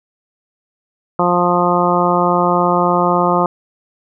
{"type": "harmonic tone", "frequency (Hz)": 176.4, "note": "F3", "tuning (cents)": 18, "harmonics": [1, 2, 3, 4, 5, 6, 7], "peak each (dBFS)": [-19, -19, -19, -19, -19, -19, -19], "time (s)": [1.19, 3.46], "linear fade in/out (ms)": 2, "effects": []}